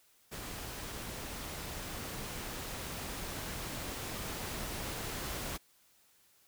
pink noise with level ramp, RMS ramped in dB -43 to -39 dBFS, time 0.31-5.58 s, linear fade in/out 20 ms, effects white hiss -67 dBFS RMS until 6.47 s

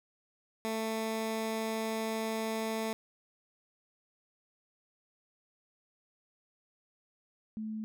15% pulse / sine tone pair in turn, 221.8 / 217.4 Hz, A3 / A3, +14 / -21 cents, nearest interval unison, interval 35 cents, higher first, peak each -26 / -35 dBFS, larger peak first, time 0.65-2.93 / 7.57-7.84 s, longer first, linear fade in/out 0 ms, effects none

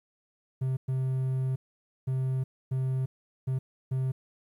triangle tone bursts at uneven times, 130.81 Hz, C3, in tune, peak -24 dBFS, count 6, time 0.61-0.77 / 0.88-1.56 / 2.07-2.44 / 2.71-3.06 / 3.47-3.59 / 3.91-4.12 s, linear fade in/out 10 ms, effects 11-bit

